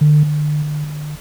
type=tone with level steps; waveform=sine; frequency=150 Hz; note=D3; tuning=37 cents sharp; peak=-6 / -14 / -18 / -23 dBFS; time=0.01-1.16 s; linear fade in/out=10 ms; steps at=0.23 / 0.62 / 0.84 s; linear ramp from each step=5 ms; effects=tanh soft clip ceiling -2 dBFS + pink hiss -38 dBFS RMS until 1.2 s